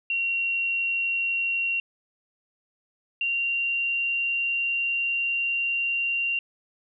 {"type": "tone pair in turn", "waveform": "sine", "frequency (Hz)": [2746, 2765], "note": ["F7", "F7"], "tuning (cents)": [-30, -18], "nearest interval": "unison", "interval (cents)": 12, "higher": "second", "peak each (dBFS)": -23, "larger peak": "neither", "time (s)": [[0.1, 1.8], [3.21, 6.39]], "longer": "second", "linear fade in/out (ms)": 2, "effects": []}